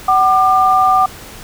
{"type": "tone pair together", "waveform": "sine", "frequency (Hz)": [753.3, 1197], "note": ["F#5", "D6"], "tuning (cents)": [31, 33], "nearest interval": "minor sixth", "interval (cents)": 802, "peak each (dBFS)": -11, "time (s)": [0.08, 1.06], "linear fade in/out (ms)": 5, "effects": ["pink hiss -34 dBFS RMS until 1.43 s"]}